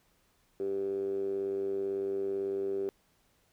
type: tone with band-pass filter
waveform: 10% pulse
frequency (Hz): 98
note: G2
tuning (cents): 0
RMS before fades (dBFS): -33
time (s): 0.6-2.89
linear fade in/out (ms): 0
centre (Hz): 390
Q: 9.4
effects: pink hiss -70 dBFS RMS until 3.52 s